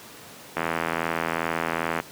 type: click train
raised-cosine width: 0.5 ms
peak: -9 dBFS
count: 119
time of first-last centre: 0.57-2 s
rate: 82.5 Hz
effects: pink hiss -44 dBFS RMS until 2.11 s + high-pass 150 Hz 12 dB/octave